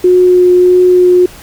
sine tone with vibrato, 361.5 Hz, F#4, 40 cents flat, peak -3 dBFS, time 0.04-1.26 s, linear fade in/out 5 ms, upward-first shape triangle, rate 1.6 Hz, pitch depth 11 cents each way, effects pink hiss -34 dBFS RMS until 1.42 s

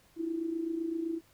sine tone with amplitude modulation, 329.6 Hz, E4, in tune, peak -28 dBFS, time 0.16-1.21 s, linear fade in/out 50 ms, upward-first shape sine, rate 27.8 Hz, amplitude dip 65%, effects pink hiss -64 dBFS RMS until 1.33 s

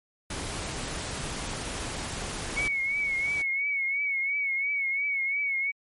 pink noise, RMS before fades -34 dBFS, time 0.3-2.68 s, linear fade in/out 5 ms
pink noise with exponential growth, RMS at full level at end -40 dBFS, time 1.12-3.42 s, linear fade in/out 5 ms, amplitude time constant 500 ms
sine tone with vibrato, 2217 Hz, C#7, in tune, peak -25 dBFS, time 2.56-5.72 s, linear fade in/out 20 ms, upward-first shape triangle, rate 2.9 Hz, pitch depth 72 cents each way
effects MP3 48 kbps

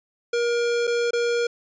square tone with dropouts, 473.8 Hz, A#4, 28 cents sharp, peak -21 dBFS, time 0.33-1.47 s, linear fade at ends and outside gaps 5 ms, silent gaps 0.871-0.875 / 1.108-1.132 s, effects resampled to 16000 Hz

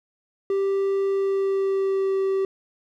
triangle tone with pitch glide, 392 to 386.4 Hz, G4 to G4, 0 to -25 cents, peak -18 dBFS, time 0.5-2.45 s, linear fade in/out 2 ms, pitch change -25 cents, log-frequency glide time 1.08-2.17 s, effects none

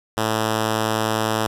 5% pulse tone, 110 Hz, A2, in tune, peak -8 dBFS, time 0.17-1.47 s, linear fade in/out 5 ms, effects resampled to 32000 Hz + 8-bit

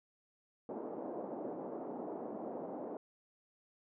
pink band-pass noise, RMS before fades -43 dBFS, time 0.69-2.97 s, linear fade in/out 2 ms, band 250 to 760 Hz, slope 24 dB/octave, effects none

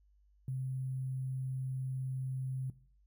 sine tone with sample-and-hold, 130.81 Hz, C3, in tune, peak -34 dBFS, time 0.48-2.7 s, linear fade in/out 2 ms, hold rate 11025 Hz, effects noise-tail reverb RT60 0.5 s tail -18 dB re dry + added 50 Hz sine -64 dBFS peak until 3.06 s

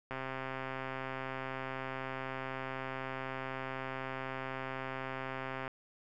click train, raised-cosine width 0.5 ms, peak -24 dBFS, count 736, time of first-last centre 0.11-5.678 s, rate 132 Hz, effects none

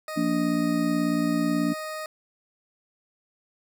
20% pulse tone, 622.3 Hz, D#5, in tune, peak -27 dBFS, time 0.08-2.06 s, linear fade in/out 2 ms
sine chord, Bb major, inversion second, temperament just, 174.81 / 233.1 / 291.4 Hz, F3 / Bb3 / D4, +2 / 0 / -13 cents, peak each -29 / -27 / -24 dBFS, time 0.16-1.74 s, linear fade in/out 20 ms
effects none

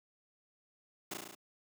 pink noise with echo, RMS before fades -39 dBFS, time 1.11-1.14 s, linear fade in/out 5 ms, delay 35 ms, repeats 6, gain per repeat -2 dB, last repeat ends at 1.35 s, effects high-pass 200 Hz 12 dB/octave

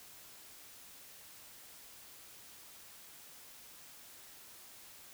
silence, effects white hiss -55 dBFS RMS until 5.13 s

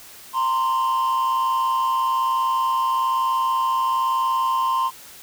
triangle tone pair together, 925.4 / 1046.5 Hz, A#5 / C6, -13 / 0 cents, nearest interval major second, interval 213 cents, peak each -21 / -16 dBFS, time 0.33-4.91 s, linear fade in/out 50 ms, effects tanh soft clip ceiling -14 dBFS + white hiss -43 dBFS RMS until 5.22 s

